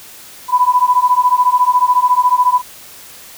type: beating tone pair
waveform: sine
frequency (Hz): 987.8 / 1001.8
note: B5 / B5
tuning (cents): 0 / +24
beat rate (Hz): 14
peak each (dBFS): -12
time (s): 0.48-2.62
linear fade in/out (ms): 50
effects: white hiss -37 dBFS RMS until 3.37 s